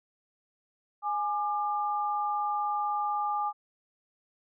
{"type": "tone pair together", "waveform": "sine", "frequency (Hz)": [832, 1196], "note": ["G#5", "D6"], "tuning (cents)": [3, 31], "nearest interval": "tritone", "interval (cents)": 628, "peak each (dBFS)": [-29, -31], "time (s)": [1.02, 3.53], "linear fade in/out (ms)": 50, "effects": []}